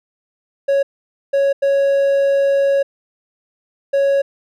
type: tone bursts at uneven times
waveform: triangle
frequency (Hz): 554.4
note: C#5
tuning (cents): 0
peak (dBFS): -10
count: 4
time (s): 0.68-0.83 / 1.33-1.53 / 1.62-2.83 / 3.93-4.22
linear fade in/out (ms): 10
effects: none